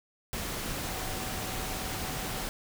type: tone in noise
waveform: sine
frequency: 755 Hz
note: F#5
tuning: 35 cents sharp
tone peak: -44 dBFS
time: 0.86-2.41 s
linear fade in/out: 0 ms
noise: pink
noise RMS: -35 dBFS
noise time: 0.33-2.49 s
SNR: -12 dB
effects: none